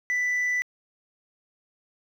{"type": "tone", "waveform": "sine", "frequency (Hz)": 1983, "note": "B6", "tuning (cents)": 7, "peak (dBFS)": -20, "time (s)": [0.1, 0.62], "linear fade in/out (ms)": 0, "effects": ["tanh soft clip ceiling -22 dBFS", "9-bit"]}